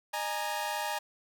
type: chord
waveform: sawtooth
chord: D# suspended fourth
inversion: none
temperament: equal with one note detuned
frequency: 609.8 / 830.6 / 932.3 Hz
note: D#5 / G#5 / A#5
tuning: -35 / 0 / 0 cents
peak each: -35 / -31 / -32 dBFS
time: 0.13-0.99 s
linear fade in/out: 10 ms
effects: none